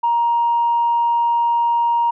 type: tone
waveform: sine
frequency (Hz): 940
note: A#5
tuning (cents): +14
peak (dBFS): -13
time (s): 0.03-2.11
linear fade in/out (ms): 10
effects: tanh soft clip ceiling -9 dBFS